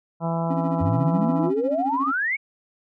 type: harmonic tone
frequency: 166.3 Hz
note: E3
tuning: 16 cents sharp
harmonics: 1 / 2 / 3 / 4 / 5 / 6 / 7 / 8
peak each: -24 / -36 / -34 / -29 / -32 / -32 / -43 / -39 dBFS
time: 0.2-1.52 s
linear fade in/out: 50 ms
type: tone with tremolo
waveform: triangle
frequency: 273.6 Hz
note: C#4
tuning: 23 cents flat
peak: -20 dBFS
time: 0.5-2.12 s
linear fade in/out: 5 ms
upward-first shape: sine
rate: 14 Hz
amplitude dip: 90%
type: exponential sweep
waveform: sine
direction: up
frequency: 87.31 to 2284 Hz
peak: -21 dBFS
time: 0.8-2.37 s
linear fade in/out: 20 ms
effects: none